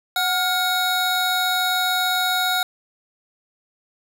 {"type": "tone cluster", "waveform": "square", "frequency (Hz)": [738, 1421, 3797], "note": ["F#5", "F6", "A#7"], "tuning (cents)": [-5, 30, 31], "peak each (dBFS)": -24, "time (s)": [0.16, 2.63], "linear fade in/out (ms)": 2, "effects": []}